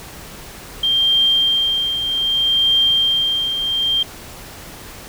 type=tone with tremolo; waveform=sine; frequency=3180 Hz; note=G7; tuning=24 cents sharp; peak=-11 dBFS; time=0.83-4.03 s; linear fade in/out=5 ms; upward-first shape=triangle; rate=0.64 Hz; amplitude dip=60%; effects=pink hiss -36 dBFS RMS until 5.08 s